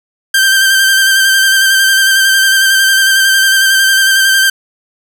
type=tone with vibrato; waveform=sawtooth; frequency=1568 Hz; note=G6; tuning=in tune; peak=-3 dBFS; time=0.34-4.5 s; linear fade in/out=5 ms; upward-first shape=square; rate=11 Hz; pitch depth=21 cents each way; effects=none